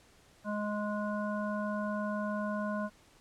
harmonic tone, 208.7 Hz, G#3, 9 cents sharp, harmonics 1 / 3 / 5 / 7, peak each -34 / -37 / -40 / -42 dBFS, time 0.44-2.9 s, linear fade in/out 50 ms, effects pink hiss -62 dBFS RMS until 3.2 s + low-pass 10000 Hz 12 dB/octave

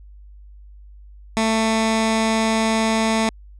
15% pulse tone with notch filter, 222.2 Hz, A3, 17 cents sharp, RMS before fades -19 dBFS, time 1.37-3.29 s, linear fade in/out 0 ms, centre 500 Hz, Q 1.8, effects added 50 Hz sine -40 dBFS peak until 3.59 s + resampled to 22050 Hz

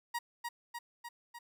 30% pulse tone with echo, 949 Hz, A#5, 31 cents sharp, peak -31 dBFS, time 0.14-0.19 s, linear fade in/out 10 ms, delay 300 ms, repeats 4, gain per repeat -3 dB, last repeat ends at 1.39 s, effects none

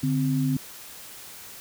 sine tone pair together, 146 / 260.1 Hz, D3 / C4, -10 / -10 cents, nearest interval minor seventh, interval 1000 cents, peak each -24 dBFS, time 0.03-0.57 s, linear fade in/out 5 ms, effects white hiss -43 dBFS RMS until 1.6 s

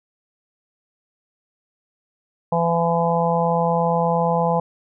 harmonic tone, 168.6 Hz, E3, 39 cents sharp, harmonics 1 / 3 / 4 / 5 / 6, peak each -22 / -22 / -24 / -22 / -26 dBFS, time 2.52-4.6 s, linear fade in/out 5 ms, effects none

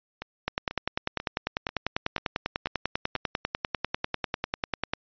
two click trains, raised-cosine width 0.3 ms, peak -18 / -10 dBFS, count 7 / 46, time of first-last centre 0.22-3.161 / 0.48-4.935 s, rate 2.04 / 10.1 Hz, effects resampled to 11025 Hz

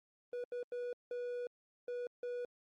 triangle tone bursts at uneven times, 487.7 Hz, B4, 22 cents flat, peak -36 dBFS, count 6, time 0.33-0.44 / 0.52-0.63 / 0.72-0.93 / 1.11-1.47 / 1.88-2.07 / 2.23-2.45 s, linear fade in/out 2 ms, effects Opus 32 kbps

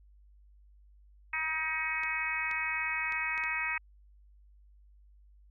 harmonic tone, 316.9 Hz, D#4, 32 cents sharp, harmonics 3 / 4 / 5 / 6 / 7 / 8, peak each -41 / -41 / -41 / -36 / -35 / -36 dBFS, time 1.33-3.78 s, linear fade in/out 5 ms
clicks, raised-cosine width 0.2 ms, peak -29 dBFS, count 5, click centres 2.035 / 2.513 / 3.123 / 3.378 / 3.438 s
effects added 50 Hz sine -56 dBFS peak until 5.5 s

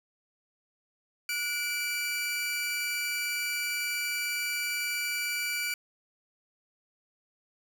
sawtooth tone pair together, 1455 / 2326 Hz, F#6 / D7, -29 / -17 cents, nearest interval minor sixth, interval 812 cents, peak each -33 / -27 dBFS, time 1.29-5.74 s, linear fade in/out 2 ms, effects none

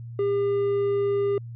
triangle tone, 401.7 Hz, G4, 42 cents sharp, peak -19 dBFS, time 0.19-1.38 s, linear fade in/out 2 ms, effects added 117 Hz sine -35 dBFS peak until 1.55 s + resampled to 8000 Hz

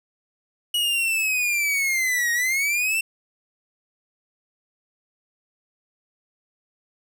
45% pulse linear two-way sweep, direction down then up, 2916 to 1867 to 2708 Hz, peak -20 dBFS, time 0.74-3.01 s, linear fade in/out 5 ms, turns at 2.32 s, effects none

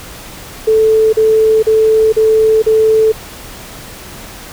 sine tone bursts, 438.9 Hz, A4, 4 cents flat, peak -6 dBFS, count 5, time 0.67-3.122 s, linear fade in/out 10 ms, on 460 ms, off 38 ms, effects pink hiss -31 dBFS RMS until 4.52 s

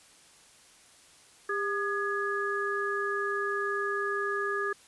sine tone cluster, 401.4 / 1220 / 1678 Hz, G4 / D#6 / G#6, +41 / -34 / +17 cents, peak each -32 / -33 / -32 dBFS, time 1.49-4.73 s, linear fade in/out 5 ms, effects white hiss -57 dBFS RMS until 4.87 s + resampled to 24000 Hz

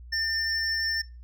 triangle tone pair together, 1800 / 5394 Hz, A6 / E8, +39 / +39 cents, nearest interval octave + perfect fifth, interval 1900 cents, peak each -27 dBFS, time 0.12-1.02 s, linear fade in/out 10 ms, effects noise-tail reverb RT60 0.3 s tail -22 dB re dry + added 60 Hz sine -42 dBFS peak until 1.23 s

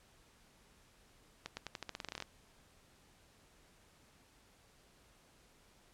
accelerating click train, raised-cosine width 0.2 ms, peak -24 dBFS, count 15, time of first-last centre 1.46-2.224 s, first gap 110 ms, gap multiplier 0.88, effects pink hiss -66 dBFS RMS until 5.93 s + low-pass 11000 Hz 12 dB/octave

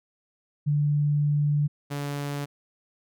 sine / sawtooth tone pair in turn, 146.83 / 143.23 Hz, D3 / D3, 0 / -43 cents, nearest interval unison, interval 43 cents, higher first, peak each -20 / -25 dBFS, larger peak first, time 0.66-1.68 / 1.9-2.46 s, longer first, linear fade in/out 20 ms, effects none

